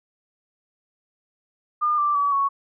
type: tone with pitch steps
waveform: sine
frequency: 1209 / 1175.3 / 1142.5 / 1110.6 Hz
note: D6 / D6 / D6 / C#6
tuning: +50 / +1 / -48 / +3 cents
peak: -18 dBFS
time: 1.81-2.49 s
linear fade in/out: 20 ms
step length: 170 ms
effects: none